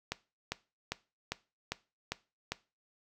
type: click train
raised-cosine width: 0.2 ms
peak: -16 dBFS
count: 7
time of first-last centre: 0.12-2.52 s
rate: 2.5 Hz
effects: noise-tail reverb RT60 0.3 s tail -18 dB re dry